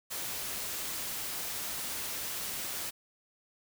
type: noise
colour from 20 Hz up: white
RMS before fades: -37 dBFS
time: 0.1-2.91 s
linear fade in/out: 20 ms
effects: none